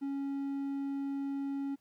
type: tone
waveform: triangle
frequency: 277.2 Hz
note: C#4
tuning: in tune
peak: -31 dBFS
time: 0.01-1.76 s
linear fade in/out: 20 ms
effects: pink hiss -75 dBFS RMS until 1.8 s + high-pass 100 Hz 12 dB/octave